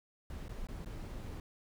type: noise with dropouts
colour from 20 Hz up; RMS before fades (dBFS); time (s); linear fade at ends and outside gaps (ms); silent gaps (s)
brown; -43; 0.3-1.4; 1; 0.482-0.493 / 0.67-0.686 / 0.847-0.859
effects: none